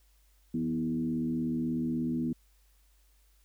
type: tone with frequency modulation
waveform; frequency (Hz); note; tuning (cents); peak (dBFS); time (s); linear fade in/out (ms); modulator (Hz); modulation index
sine; 244.8; B3; -15; -28; 0.54-2.33; 5; 76.5; 0.89
effects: added 50 Hz sine -62 dBFS peak until 3.44 s + white hiss -70 dBFS RMS until 3.44 s